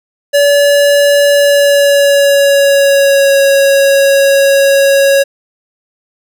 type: tone with pitch glide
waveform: square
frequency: 572 to 552.5 Hz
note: D5 to C#5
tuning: -46 to -6 cents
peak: -6 dBFS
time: 0.33-5.24 s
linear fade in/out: 20 ms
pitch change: -60 cents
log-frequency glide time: 1.32-3.39 s
effects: none